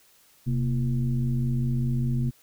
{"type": "tone with frequency modulation", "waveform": "sine", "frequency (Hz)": 130, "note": "C3", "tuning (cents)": -11, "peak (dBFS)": -22, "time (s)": [0.46, 2.31], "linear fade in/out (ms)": 20, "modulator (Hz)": 105, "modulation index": 0.86, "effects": ["white hiss -59 dBFS RMS until 2.42 s"]}